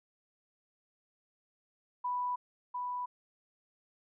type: tone with echo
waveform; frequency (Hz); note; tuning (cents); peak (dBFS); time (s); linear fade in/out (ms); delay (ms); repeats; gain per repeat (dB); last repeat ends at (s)
sine; 987.8; B5; 0; -31; 2.04-2.36; 10; 700; 1; -3; 3.06
effects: none

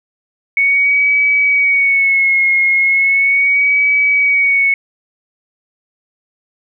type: tone with vibrato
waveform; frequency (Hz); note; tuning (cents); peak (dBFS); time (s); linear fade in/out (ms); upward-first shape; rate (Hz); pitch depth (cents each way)
sine; 2217; C#7; 0; -9; 0.57-4.74; 2; sine; 0.37; 49
effects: none

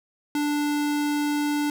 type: tone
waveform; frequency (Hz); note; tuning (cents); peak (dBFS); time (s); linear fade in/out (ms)
square; 293.7; D4; 0; -23; 0.35-1.7; 2
effects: none

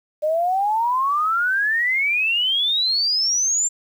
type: exponential sweep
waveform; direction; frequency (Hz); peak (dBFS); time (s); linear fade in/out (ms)
sine; up; 598 to 7410; -17; 0.22-3.69; 20
effects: 8-bit

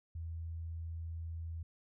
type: tone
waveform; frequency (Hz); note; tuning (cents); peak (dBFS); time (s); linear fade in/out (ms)
sine; 82.41; E2; 0; -39; 0.15-1.63; 5
effects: none

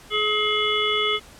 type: harmonic tone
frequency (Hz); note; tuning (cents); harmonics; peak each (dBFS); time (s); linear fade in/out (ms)
424.3; G#4; +37; 1 / 3 / 5 / 7 / 8; -26 / -26 / -26 / -26 / -26; 0.1-1.2; 50
effects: pink hiss -47 dBFS RMS until 1.39 s + low-pass 11000 Hz 12 dB/octave

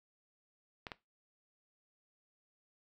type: clicks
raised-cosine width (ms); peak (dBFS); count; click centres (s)
0.3; -25; 2; 0.868 / 0.918
effects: noise-tail reverb RT60 0.2 s tail -17 dB re dry

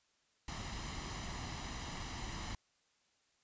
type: noise with comb filter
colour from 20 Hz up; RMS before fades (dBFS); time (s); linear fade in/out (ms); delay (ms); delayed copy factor
pink; -43; 0.48-2.55; 2; 1; +0.55
effects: white hiss -75 dBFS RMS until 3.43 s + resampled to 16000 Hz

